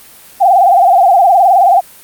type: tone with vibrato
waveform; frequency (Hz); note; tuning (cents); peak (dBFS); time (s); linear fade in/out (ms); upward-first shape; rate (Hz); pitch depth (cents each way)
sine; 740; F#5; 0; -4; 0.4-1.81; 20; sine; 19; 140
effects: white hiss -38 dBFS RMS until 2.03 s + Opus 32 kbps